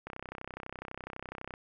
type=click train; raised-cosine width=0.5 ms; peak=-25 dBFS; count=48; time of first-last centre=0.07-1.539 s; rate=32 Hz; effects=none